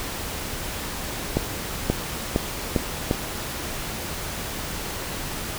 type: accelerating click train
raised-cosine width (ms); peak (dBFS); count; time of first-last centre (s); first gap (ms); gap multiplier
2; -6; 5; 1.37-3.111; 530; 0.87
effects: pink hiss -31 dBFS RMS until 5.58 s